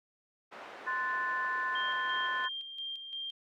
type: band-pass noise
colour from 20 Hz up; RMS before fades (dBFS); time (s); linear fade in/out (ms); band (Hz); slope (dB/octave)
pink; -48; 0.51-2.47; 20; 570 to 1900; 12
type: chord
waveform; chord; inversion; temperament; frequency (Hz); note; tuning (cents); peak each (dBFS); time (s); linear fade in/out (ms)
sine; F# diminished; second; equal with one note detuned; 1039.9 / 1480 / 1760; C6 / F#6 / A6; -11 / 0 / 0; -34 / -38 / -34; 0.86-2.49; 20
type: tone with tremolo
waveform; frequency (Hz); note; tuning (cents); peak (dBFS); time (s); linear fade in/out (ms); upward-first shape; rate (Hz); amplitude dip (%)
sine; 3186; G7; +27; -36; 1.75-3.31; 5; square; 2.9; 50
effects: none